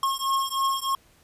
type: beating tone pair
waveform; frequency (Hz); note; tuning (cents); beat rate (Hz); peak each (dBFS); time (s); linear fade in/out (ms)
square; 1080 / 1083.2; C#6 / C#6; -45 / -40; 3.2; -27; 0.03-0.95; 2
effects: pink hiss -59 dBFS RMS until 1.23 s + resampled to 32000 Hz